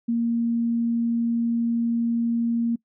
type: tone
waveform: sine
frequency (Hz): 233.1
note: A#3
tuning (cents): 0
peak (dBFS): -20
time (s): 0.08-2.76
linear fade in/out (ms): 10
effects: noise-tail reverb RT60 0.1 s tail -23 dB re dry